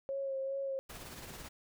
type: tone with vibrato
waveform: sine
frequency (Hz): 542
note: C#5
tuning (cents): -39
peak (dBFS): -34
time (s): 0.09-0.79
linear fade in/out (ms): 0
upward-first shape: sine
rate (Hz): 2.5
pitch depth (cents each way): 24
type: noise with tremolo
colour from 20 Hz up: pink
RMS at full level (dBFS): -46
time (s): 0.89-1.49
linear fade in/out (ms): 10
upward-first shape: sine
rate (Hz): 18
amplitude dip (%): 40
effects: none